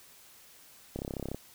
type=click train; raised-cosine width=2 ms; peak=-22 dBFS; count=14; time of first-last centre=0.96-1.346 s; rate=33.7 Hz; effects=white hiss -56 dBFS RMS until 1.54 s